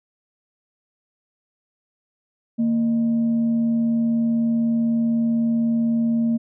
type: tone with frequency modulation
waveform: sine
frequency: 230 Hz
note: A#3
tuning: 23 cents flat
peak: -17 dBFS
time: 2.58-6.38 s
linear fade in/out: 20 ms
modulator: 384 Hz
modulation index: 0.2
effects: none